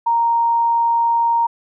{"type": "tone", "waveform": "sine", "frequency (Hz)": 931, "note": "A#5", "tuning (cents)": -2, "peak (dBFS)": -13, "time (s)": [0.06, 1.47], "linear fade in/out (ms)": 10, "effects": []}